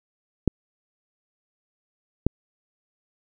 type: clicks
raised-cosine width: 3 ms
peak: -5 dBFS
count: 2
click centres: 0.477 / 2.266 s
effects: none